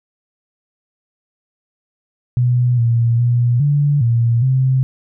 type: tone with pitch steps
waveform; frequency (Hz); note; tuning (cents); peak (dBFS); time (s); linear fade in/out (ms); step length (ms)
sine; 123.2 / 117 / 120.7 / 144.7 / 117.1 / 130.9; B2 / A#2 / B2 / D3 / A#2 / C3; -4 / +7 / -39 / -25 / +8 / +1; -11; 2.37-4.83; 0; 410
effects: none